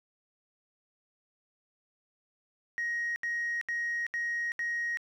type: tone bursts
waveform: sine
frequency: 1882 Hz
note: A#6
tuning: 16 cents sharp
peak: -28 dBFS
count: 5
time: 2.78-4.972 s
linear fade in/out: 0 ms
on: 380 ms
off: 73 ms
effects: tanh soft clip ceiling -27 dBFS + 11-bit